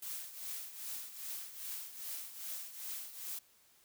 blue noise with tremolo, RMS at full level -41 dBFS, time 0.02-3.39 s, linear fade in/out 5 ms, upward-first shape triangle, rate 2.5 Hz, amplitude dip 75%, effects white hiss -67 dBFS RMS until 3.84 s

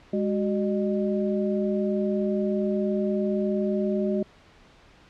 sine tone cluster, 206.1 / 374.4 / 610 Hz, G#3 / F#4 / D#5, -13 / +20 / -34 cents, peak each -25 / -27 / -30 dBFS, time 0.13-4.23 s, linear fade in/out 5 ms, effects pink hiss -54 dBFS RMS until 5.09 s + low-pass 4000 Hz 12 dB/octave

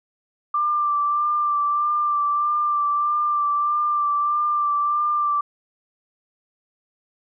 sine tone with vibrato, 1182 Hz, D6, 11 cents sharp, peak -18 dBFS, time 0.54-5.41 s, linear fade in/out 5 ms, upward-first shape sine, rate 1.6 Hz, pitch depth 22 cents each way, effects none

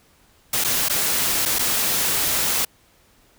white noise with dropouts, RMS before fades -21 dBFS, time 0.53-2.65 s, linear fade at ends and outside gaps 5 ms, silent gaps 0.64-0.645 / 0.886-0.896 / 1.454-1.458 / 1.587-1.591 s, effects pink hiss -57 dBFS RMS until 3.38 s

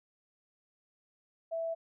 sine tone, 659.3 Hz, E5, in tune, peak -32 dBFS, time 1.51-1.75 s, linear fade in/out 20 ms, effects none

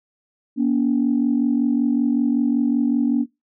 sine tone pair together, 239.5 / 284.8 Hz, A#3 / C#4, +47 / +47 cents, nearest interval minor third, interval 300 cents, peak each -18 dBFS, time 0.56-3.26 s, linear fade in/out 50 ms, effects noise-tail reverb RT60 0.2 s tail -19 dB re dry + tanh soft clip ceiling -9 dBFS

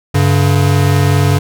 square tone pair together, 97 / 141.86 Hz, G2 / C#3, -18 / +40 cents, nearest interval perfect fifth, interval 658 cents, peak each -12 dBFS, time 0.14-1.39 s, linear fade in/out 10 ms, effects none

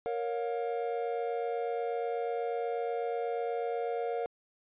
triangle chord, Bb minor, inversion none, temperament equal with one note detuned, 466.2 / 554.4 / 713.1 Hz, Bb4 / Db5 / F5, 0 / 0 / +36 cents, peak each -31 / -37 / -34 dBFS, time 0.06-4.26 s, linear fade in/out 0 ms, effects resampled to 8000 Hz

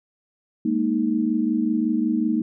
sine chord, Ab suspended second, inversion none, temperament equal, 207.7 / 233.1 / 311.1 Hz, Ab3 / Bb3 / Eb4, 0 / 0 / 0 cents, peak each -26 / -22 / -23 dBFS, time 0.65-2.42 s, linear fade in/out 5 ms, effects none

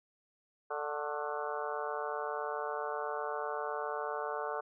harmonic tone with a mistuned harmonic, 147.7 Hz, D3, 10 cents sharp, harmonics 3 / 4 / 5 / 6 / 7 / 8 / 9 / 10, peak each -40 / -41 / -42 / -43 / -43 / -44 / -45 / -45 dBFS, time 0.7-4.61 s, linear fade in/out 10 ms, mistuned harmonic 7, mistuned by +79 cents, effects none

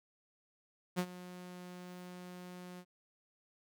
sawtooth tone with ADSR envelope, 179.9 Hz, F#3, 48 cents flat, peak -26 dBFS, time 0.96-2.85 s, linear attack 30 ms, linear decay 64 ms, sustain -17 dB, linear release 61 ms, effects none

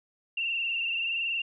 sine tone with frequency modulation, 2734 Hz, F7, 37 cents flat, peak -27 dBFS, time 0.37-1.42 s, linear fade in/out 5 ms, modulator 21.2 Hz, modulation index 3.7, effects none

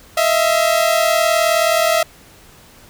sawtooth tone pair together, 636 / 675.3 Hz, D#5 / E5, +38 / +42 cents, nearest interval minor second, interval 104 cents, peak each -12 dBFS, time 0.17-2.03 s, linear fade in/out 5 ms, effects pink hiss -45 dBFS RMS until 2.89 s

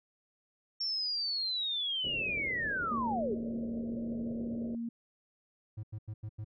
sine linear sweep, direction down, 5480 to 360.5 Hz, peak -31 dBFS, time 0.8-3.35 s, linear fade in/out 10 ms
white low-pass noise, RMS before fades -44 dBFS, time 2.04-4.75 s, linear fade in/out 2 ms, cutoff 620 Hz, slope 96 dB/octave
sine tone with pitch glide, 230 to 232.7 Hz, A#3 to A#3, -23 to -3 cents, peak -34 dBFS, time 2.91-4.89 s, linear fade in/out 5 ms, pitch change +20 cents, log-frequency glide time 3.11-4.37 s
triangle tone bursts, 107.3 Hz, A2, 43 cents flat, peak -35 dBFS, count 5, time 5.77-6.446 s, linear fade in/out 10 ms, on 64 ms, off 89 ms
effects none

